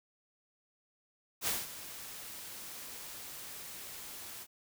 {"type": "noise with ADSR envelope", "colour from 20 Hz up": "white", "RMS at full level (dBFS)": -32, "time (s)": [1.41, 4.47], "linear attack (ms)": 61, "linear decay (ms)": 190, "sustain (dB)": -14, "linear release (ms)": 52, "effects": []}